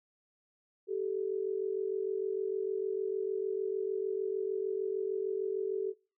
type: tone pair together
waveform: sine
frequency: 386.8 / 433.4 Hz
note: G4 / A4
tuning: -23 / -26 cents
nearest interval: major second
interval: 197 cents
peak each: -33 / -35 dBFS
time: 0.87-5.94 s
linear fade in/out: 50 ms
effects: noise-tail reverb RT60 0.4 s tail -26 dB re dry